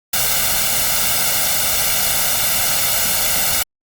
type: noise with comb filter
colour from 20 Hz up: white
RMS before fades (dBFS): -17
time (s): 0.13-3.63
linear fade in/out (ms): 5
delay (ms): 1.4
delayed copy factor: +0.8
effects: Opus 48 kbps